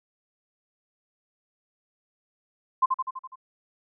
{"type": "tone with echo", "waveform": "sine", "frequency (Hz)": 1044, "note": "C6", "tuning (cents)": -4, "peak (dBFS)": -16, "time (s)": [2.82, 2.86], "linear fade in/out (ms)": 10, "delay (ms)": 83, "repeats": 6, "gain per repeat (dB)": -4, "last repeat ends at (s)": 3.358, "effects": []}